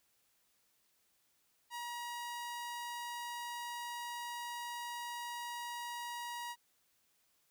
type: tone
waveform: sawtooth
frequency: 955 Hz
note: A#5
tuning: 42 cents sharp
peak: -37 dBFS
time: 1.7-6.56 s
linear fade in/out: 50 ms
effects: white hiss -75 dBFS RMS until 7.5 s